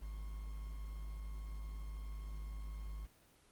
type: tone with quantisation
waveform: triangle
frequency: 51.91 Hz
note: G#1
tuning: in tune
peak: -40 dBFS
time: 0.01-3.07 s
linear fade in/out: 20 ms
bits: 10
effects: pink hiss -67 dBFS RMS until 3.51 s + Opus 24 kbps